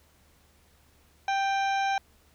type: harmonic tone with a mistuned harmonic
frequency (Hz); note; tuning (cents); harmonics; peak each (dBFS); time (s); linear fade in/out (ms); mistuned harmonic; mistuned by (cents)
784; G5; 0; 1 / 2 / 3 / 4 / 5 / 7 / 8; -25 / -33 / -36 / -43 / -41 / -47 / -48; 1.28-1.98; 2; 3; +26
effects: added 74 Hz sine -63 dBFS peak until 2.34 s + pink hiss -63 dBFS RMS until 2.34 s

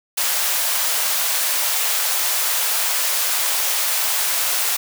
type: high-pass noise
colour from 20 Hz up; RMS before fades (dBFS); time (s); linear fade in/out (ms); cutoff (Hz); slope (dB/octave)
white; -20; 0.17-4.77; 10; 550; 24
effects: none

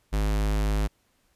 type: tone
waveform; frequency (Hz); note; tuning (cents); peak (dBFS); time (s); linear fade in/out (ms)
square; 51.91; G#1; 0; -23; 0.12-0.88; 20
effects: pink hiss -68 dBFS RMS until 1.35 s + resampled to 32000 Hz

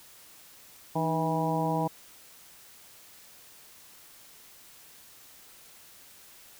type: harmonic tone with a mistuned harmonic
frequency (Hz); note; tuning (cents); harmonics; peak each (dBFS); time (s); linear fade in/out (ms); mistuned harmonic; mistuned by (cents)
162; E3; -30; 1 / 2 / 3 / 4 / 5 / 6; -30 / -33 / -35 / -34 / -32 / -33; 0.95-1.88; 10; 2; -80
effects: white hiss -53 dBFS RMS until 6.59 s

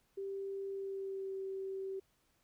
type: tone with pitch glide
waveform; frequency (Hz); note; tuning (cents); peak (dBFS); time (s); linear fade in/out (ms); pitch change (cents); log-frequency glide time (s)
sine; 392 to 385.3; G4 to G4; 0 to -30; -38; 0.17-2; 10; -30; 0.7-1.35
effects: pink hiss -75 dBFS RMS until 2.43 s

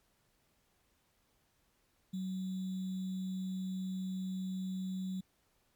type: tone with sample-and-hold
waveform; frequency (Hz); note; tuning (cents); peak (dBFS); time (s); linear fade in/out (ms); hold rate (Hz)
sine; 187.5; F#3; +23; -35; 2.13-5.21; 10; 3675
effects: pink hiss -74 dBFS RMS until 5.75 s + MP3 96 kbps

